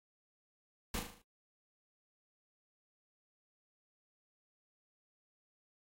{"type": "noise with echo", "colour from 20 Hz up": "pink", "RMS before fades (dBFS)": -37, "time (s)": [0.94, 0.99], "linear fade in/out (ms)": 2, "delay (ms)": 38, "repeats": 6, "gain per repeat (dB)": -5, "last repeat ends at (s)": 1.218, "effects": ["noise-tail reverb RT60 0.1 s tail -21 dB re dry", "AAC 48 kbps"]}